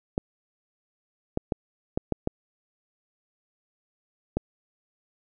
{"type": "clicks", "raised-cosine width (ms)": 2, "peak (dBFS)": -11, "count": 7, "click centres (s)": [0.179, 1.374, 1.522, 1.975, 2.123, 2.274, 4.37], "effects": []}